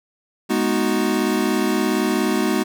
square chord, G# minor seventh, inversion none, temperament equal with one note detuned, 209.8 / 246.9 / 311.1 / 370 Hz, G#3 / B3 / D#4 / F#4, +18 / 0 / 0 / 0 cents, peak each -24 dBFS, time 0.49-2.64 s, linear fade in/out 20 ms, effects none

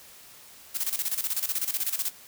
blue noise with tremolo, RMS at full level -27 dBFS, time 0.74-2.11 s, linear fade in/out 20 ms, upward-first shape square, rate 16 Hz, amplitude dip 75%, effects white hiss -50 dBFS RMS until 2.27 s

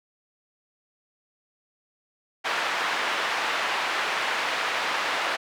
pink band-pass noise, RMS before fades -27 dBFS, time 2.44-5.37 s, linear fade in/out 20 ms, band 870 to 2800 Hz, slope 12 dB/octave, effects none

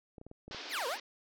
clicks, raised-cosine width 2 ms, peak -35 dBFS, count 7, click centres 0.182 / 0.214 / 0.266 / 0.314 / 0.48 / 0.511 / 0.547 s
white band-pass noise, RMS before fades -45 dBFS, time 0.51-1 s, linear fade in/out 5 ms, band 250 to 5300 Hz, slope 48 dB/octave
25% pulse exponential two-way sweep, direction down then up, 2899 to 452.5 to 1051 Hz, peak -30 dBFS, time 0.69-0.98 s, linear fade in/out 50 ms, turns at 0.87 s
effects none

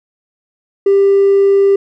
sine tone with hard clipping, 395.6 Hz, G4, 16 cents sharp, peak -7 dBFS, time 0.86-1.76 s, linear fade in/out 5 ms, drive 1 dB, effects none

